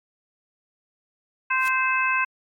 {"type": "harmonic tone", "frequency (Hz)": 520, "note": "C5", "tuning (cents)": -11, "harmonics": [2, 3, 4, 5], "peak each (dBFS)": [-24, -24, -30, -24], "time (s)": [1.5, 2.25], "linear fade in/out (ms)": 10}
{"type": "noise with exponential growth", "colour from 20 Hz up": "white", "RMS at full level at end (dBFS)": -32, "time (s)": [1.55, 1.68], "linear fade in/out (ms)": 0, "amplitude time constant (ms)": 27}
{"effects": ["MP3 64 kbps"]}